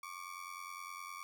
30% pulse ring-modulated tone, 1141 Hz, C#6, 50 cents sharp, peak -39 dBFS, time 0.03-1.23 s, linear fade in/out 0 ms, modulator 44.9 Hz, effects none

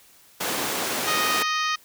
pink high-pass noise, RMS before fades -27 dBFS, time 0.4-1.43 s, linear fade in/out 10 ms, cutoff 280 Hz, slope 12 dB/octave
harmonic tone, 622.3 Hz, D#5, in tune, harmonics 2 / 3 / 4 / 5 / 6 / 7 / 8 / 9 / 10, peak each -25 / -29 / -31 / -33 / -35 / -36 / -37 / -38 / -39 dBFS, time 1.07-1.76 s, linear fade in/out 10 ms
effects white hiss -54 dBFS RMS until 1.84 s

